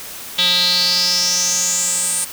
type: tone with band-pass filter sweep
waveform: square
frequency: 179.2 Hz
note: F3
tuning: 45 cents sharp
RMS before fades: -17 dBFS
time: 0.38-2.25 s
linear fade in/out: 10 ms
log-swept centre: 3600 to 9100 Hz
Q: 7.3
effects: white hiss -32 dBFS RMS until 2.32 s